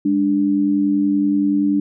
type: tone pair together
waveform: sine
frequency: 203.2 / 293.7 Hz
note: G#3 / D4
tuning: -38 / 0 cents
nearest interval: tritone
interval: 638 cents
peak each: -20 / -15 dBFS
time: 0.05-1.8 s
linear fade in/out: 5 ms
effects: none